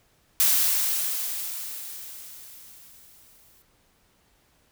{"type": "noise with exponential decay", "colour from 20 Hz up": "blue", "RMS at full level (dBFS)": -19, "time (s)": [0.4, 3.62], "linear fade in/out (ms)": 0, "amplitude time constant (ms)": 700, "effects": ["pink hiss -64 dBFS RMS until 4.71 s"]}